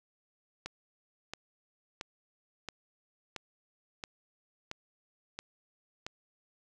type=click train; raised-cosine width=0.2 ms; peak=-21 dBFS; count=9; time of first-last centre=0.66-6.065 s; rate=1.48 Hz; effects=none